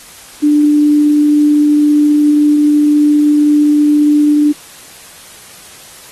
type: tone with quantisation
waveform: sine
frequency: 296.2 Hz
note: D4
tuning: 15 cents sharp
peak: -6 dBFS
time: 0.42-4.53 s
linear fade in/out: 20 ms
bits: 6
effects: white hiss -36 dBFS RMS until 6.11 s + AAC 32 kbps